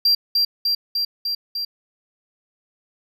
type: tone with echo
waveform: triangle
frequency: 4735 Hz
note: D8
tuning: 13 cents sharp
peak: -12 dBFS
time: 0.05-0.15 s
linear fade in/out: 5 ms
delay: 300 ms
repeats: 5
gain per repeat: -2 dB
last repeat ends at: 1.65 s
effects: none